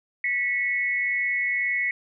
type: tone pair together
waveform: sine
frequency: 1957 / 2199 Hz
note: B6 / C#7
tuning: -16 / -14 cents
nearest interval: major second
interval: 202 cents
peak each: -25 dBFS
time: 0.24-1.91 s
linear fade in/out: 2 ms
effects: none